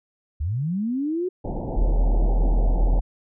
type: linear sweep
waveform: sine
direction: up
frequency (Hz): 65.4 to 375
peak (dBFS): -22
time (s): 0.4-1.29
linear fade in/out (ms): 10
type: low-pass noise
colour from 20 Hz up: pink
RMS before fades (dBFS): -29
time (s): 1.44-3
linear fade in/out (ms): 10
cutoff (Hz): 880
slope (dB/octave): 96
type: tone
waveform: sine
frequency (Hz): 41.2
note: E1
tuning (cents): 0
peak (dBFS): -16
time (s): 1.76-3.01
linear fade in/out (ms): 20
effects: none